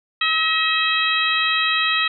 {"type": "harmonic tone with a mistuned harmonic", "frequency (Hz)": 643, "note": "E5", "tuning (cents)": -43, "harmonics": [2, 3, 4, 5, 6], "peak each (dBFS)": [-23, -23, -22, -24, -24], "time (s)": [0.21, 2.08], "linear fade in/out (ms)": 5, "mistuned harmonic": 3, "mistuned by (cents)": -20, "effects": []}